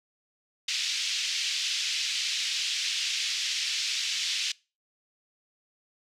pink band-pass noise, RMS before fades -30 dBFS, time 0.68-4.52 s, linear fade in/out 5 ms, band 2600 to 6000 Hz, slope 24 dB/octave, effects noise-tail reverb RT60 0.3 s tail -23 dB re dry

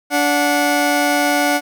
20% pulse tone pair together, 290 / 730.8 Hz, D4 / F#5, -22 / -22 cents, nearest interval octave + major third, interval 1600 cents, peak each -12 dBFS, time 0.1-1.61 s, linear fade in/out 50 ms, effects none

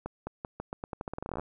accelerating click train, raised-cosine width 1 ms, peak -21 dBFS, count 20, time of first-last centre 0.06-1.396 s, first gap 210 ms, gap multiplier 0.85, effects none

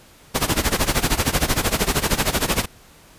pink noise with tremolo, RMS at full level -17 dBFS, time 0.34-2.66 s, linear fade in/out 20 ms, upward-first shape sine, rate 13 Hz, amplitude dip 85%, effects pink hiss -49 dBFS RMS until 3.18 s + resampled to 32000 Hz

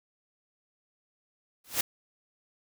white noise with exponential growth, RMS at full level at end -22 dBFS, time 1.64-1.81 s, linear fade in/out 5 ms, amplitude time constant 35 ms, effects none

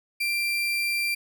35% pulse tone, 2364 Hz, D7, 11 cents sharp, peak -22 dBFS, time 0.2-1.15 s, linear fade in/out 10 ms, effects none

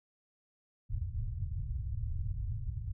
white low-pass noise, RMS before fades -36 dBFS, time 0.89-2.93 s, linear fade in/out 20 ms, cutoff 120 Hz, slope 48 dB/octave, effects none

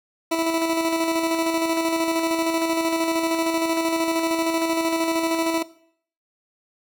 20% pulse tone with tremolo, 328.5 Hz, E4, 6 cents flat, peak -14 dBFS, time 0.31-5.63 s, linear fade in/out 10 ms, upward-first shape square, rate 13 Hz, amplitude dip 35%, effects noise-tail reverb RT60 0.6 s tail -19 dB re dry

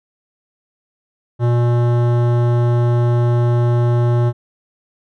sine tone with hard clipping, 120 Hz, B2, 49 cents flat, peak -14 dBFS, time 1.39-4.33 s, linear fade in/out 50 ms, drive 16 dB, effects none

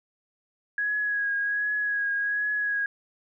sine tone with vibrato, 1661.2 Hz, G#6, in tune, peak -24 dBFS, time 0.78-2.86 s, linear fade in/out 2 ms, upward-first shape triangle, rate 1.3 Hz, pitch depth 32 cents each way, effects none

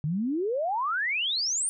sine exponential sweep, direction up, 141.9 to 9490 Hz, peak -25 dBFS, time 0.04-1.69 s, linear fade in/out 0 ms, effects none

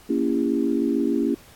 sine chord, A# diminished seventh, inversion none, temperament just, 233.1 / 279.7 / 335.6 / 402.8 Hz, A#3 / C#4 / E4 / G4, 0 / +16 / +31 / +47 cents, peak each -25 / -23 / -25 / -28 dBFS, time 0.09-1.35 s, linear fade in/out 10 ms, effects pink hiss -50 dBFS RMS until 1.55 s + AAC 64 kbps

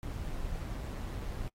brown noise with amplitude modulation, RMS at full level -36 dBFS, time 0.03-1.48 s, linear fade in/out 0 ms, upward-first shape sine, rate 137 Hz, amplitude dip 35%, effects noise-tail reverb RT60 0.1 s tail -24 dB re dry + AAC 48 kbps

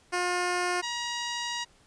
10% pulse tone pair in turn, 356.9 / 952.8 Hz, F4 / A#5, +38 / +38 cents, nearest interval octave + perfect fourth, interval 1700 cents, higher second, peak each -18 / -22 dBFS, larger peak first, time 0.12-0.82 / 0.82-1.65 s, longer second, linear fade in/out 20 ms, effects pink hiss -61 dBFS RMS until 1.86 s + resampled to 22050 Hz

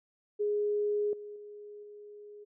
sine tone with level steps, 415.3 Hz, G#4, in tune, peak -27 / -41 / -44 / -46 dBFS, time 0.39-2.45 s, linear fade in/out 20 ms, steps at 1.13 / 1.36 / 1.83 s, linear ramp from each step 2 ms, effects none

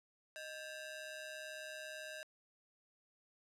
sawtooth ring-modulated tone, 1106 Hz, C#6, 4 cents flat, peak -39 dBFS, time 0.36-2.23 s, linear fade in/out 0 ms, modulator 484 Hz, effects low-pass 11000 Hz 12 dB/octave

